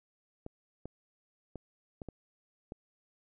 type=clicks; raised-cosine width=2 ms; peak=-28 dBFS; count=6; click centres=0.464 / 0.856 / 1.557 / 2.018 / 2.087 / 2.721 s; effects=none